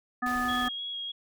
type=harmonic tone; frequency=248.1 Hz; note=B3; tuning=8 cents sharp; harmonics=1 / 3 / 5 / 7; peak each=-32 / -34 / -30 / -32 dBFS; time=0.22-0.69 s; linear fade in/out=10 ms
type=band-stop noise; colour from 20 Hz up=pink; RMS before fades=-42 dBFS; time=0.26-0.68 s; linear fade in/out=2 ms; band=110 to 290 Hz; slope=96 dB/octave
type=tone with vibrato; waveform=sine; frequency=3303 Hz; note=G#7; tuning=10 cents flat; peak=-33 dBFS; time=0.48-1.12 s; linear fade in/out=10 ms; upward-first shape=square; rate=3.3 Hz; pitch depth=13 cents each way
effects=none